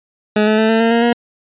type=tone with pitch steps; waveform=20% pulse; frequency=211.7 / 215.8 / 219.9 / 224.2 / 228.5 / 232.9 / 237.4 Hz; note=G#3 / A3 / A3 / A3 / A#3 / A#3 / A#3; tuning=+33 / -33 / -1 / +33 / -34 / -1 / +32 cents; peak=-6 dBFS; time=0.36-1.13 s; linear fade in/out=5 ms; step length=110 ms; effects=resampled to 8000 Hz